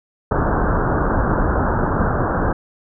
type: low-pass noise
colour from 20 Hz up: pink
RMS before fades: -18 dBFS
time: 0.31-2.53 s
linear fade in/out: 5 ms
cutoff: 1600 Hz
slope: 96 dB/octave
effects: none